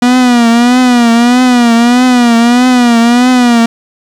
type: tone with vibrato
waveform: 45% pulse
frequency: 242 Hz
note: B3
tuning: 35 cents flat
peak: -4 dBFS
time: 0.02-3.66 s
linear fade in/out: 5 ms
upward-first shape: triangle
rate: 1.6 Hz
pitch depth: 94 cents each way
effects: low-pass 8000 Hz 12 dB/octave + 7-bit